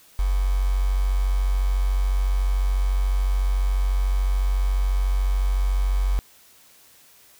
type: tone with quantisation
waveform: sine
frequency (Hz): 46.97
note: F#1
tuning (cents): +27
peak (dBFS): -18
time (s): 0.19-6.19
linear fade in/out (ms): 0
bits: 6
effects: white hiss -53 dBFS RMS until 7.39 s